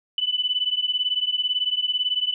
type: beating tone pair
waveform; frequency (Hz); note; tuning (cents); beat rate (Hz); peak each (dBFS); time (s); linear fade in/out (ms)
sine; 2982 / 3000; F#7 / F#7; +13 / +23; 18; -24; 0.18-2.34; 2
effects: none